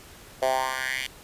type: tone with high-pass filter sweep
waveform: 10% pulse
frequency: 130.81 Hz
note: C3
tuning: in tune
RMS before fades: -27 dBFS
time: 0.42-1.07 s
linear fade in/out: 5 ms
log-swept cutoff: 580 to 2700 Hz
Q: 3.6
effects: pink hiss -48 dBFS RMS until 1.23 s + resampled to 32000 Hz